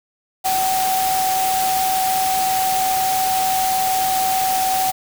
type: tone in noise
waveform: sine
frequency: 757 Hz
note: F#5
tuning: 39 cents sharp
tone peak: -17 dBFS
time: 0.44-4.92 s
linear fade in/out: 20 ms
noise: white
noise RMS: -24 dBFS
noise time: 0.44-4.92 s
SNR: +4 dB
effects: none